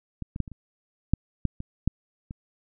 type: clicks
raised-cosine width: 5 ms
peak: -20 / -22 / -12 / -27 / -29 / -7 / -11 / -22 / -9 / -24 dBFS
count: 10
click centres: 0.223 / 0.361 / 0.403 / 0.478 / 0.517 / 1.136 / 1.453 / 1.604 / 1.876 / 2.309 s
effects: none